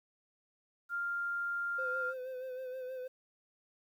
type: tone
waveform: sine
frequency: 1396.9 Hz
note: F6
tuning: in tune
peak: -33 dBFS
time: 0.89-2.14 s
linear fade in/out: 50 ms
type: tone with vibrato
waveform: triangle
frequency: 513 Hz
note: C5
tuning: 34 cents flat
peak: -37 dBFS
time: 1.78-3.08 s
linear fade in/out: 10 ms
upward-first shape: sine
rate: 6.3 Hz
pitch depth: 37 cents each way
effects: 11-bit